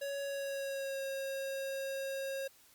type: tone with pitch glide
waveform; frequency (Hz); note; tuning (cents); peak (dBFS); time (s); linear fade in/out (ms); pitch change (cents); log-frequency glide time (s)
square; 559 to 541.8; C#5 to C#5; +14 to -40; -37; 0.01-2.48; 10; -54; 0.21-1.04
effects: white hiss -63 dBFS RMS until 2.74 s + Opus 48 kbps